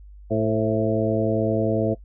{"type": "harmonic tone with a mistuned harmonic", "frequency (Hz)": 110, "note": "A2", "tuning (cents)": 0, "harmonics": [1, 2, 3, 4, 5, 6], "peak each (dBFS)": [-26, -26, -26, -26, -26, -26], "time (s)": [0.3, 1.95], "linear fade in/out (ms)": 20, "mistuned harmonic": 5, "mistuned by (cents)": -40, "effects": ["noise-tail reverb RT60 0.1 s tail -22 dB re dry", "added 50 Hz sine -41 dBFS peak until 2.04 s"]}